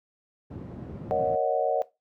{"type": "low-pass noise", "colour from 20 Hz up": "white", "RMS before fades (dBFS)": -38, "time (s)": [0.5, 1.36], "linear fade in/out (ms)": 10, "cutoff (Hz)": 240, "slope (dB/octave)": 12}
{"type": "chord", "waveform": "sine", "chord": "D# minor seventh", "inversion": "second", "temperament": "equal", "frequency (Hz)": [466.2, 554.4, 622.3, 740], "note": ["A#4", "C#5", "D#5", "F#5"], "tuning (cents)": [0, 0, 0, 0], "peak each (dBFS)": [-29, -27, -28, -27], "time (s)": [1.11, 1.82], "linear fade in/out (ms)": 0}
{"effects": ["noise-tail reverb RT60 0.2 s tail -17 dB re dry", "high-pass 80 Hz 12 dB/octave"]}